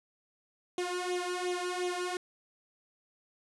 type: tone with flanger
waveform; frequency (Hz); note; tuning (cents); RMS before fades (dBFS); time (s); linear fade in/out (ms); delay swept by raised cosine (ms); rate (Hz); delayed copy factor
sawtooth; 359; F4; +48; -34; 0.78-2.17; 2; 0.3 to 2.1; 2.8; +0.75
effects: resampled to 24000 Hz